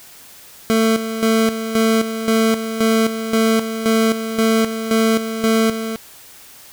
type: tone with tremolo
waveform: 25% pulse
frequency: 223.2 Hz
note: A3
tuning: 25 cents sharp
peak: -9 dBFS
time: 0.7-5.96 s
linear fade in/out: 0 ms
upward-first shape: square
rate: 1.9 Hz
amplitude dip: 65%
effects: white hiss -42 dBFS RMS until 6.72 s